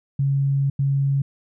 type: tone bursts at uneven times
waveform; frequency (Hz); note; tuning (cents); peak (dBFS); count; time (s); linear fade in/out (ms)
sine; 138.4; C#3; -2; -17; 2; 0.19-0.7 / 0.79-1.22; 5
effects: none